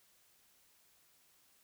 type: silence
effects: white hiss -69 dBFS RMS until 1.63 s